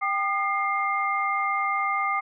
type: tone cluster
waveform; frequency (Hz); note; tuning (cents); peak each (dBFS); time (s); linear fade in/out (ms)
sine; 786 / 1214 / 2109; G5 / D#6 / C7; +4 / -43 / +13; -29 / -25 / -28; 0.01-2.21; 20
effects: none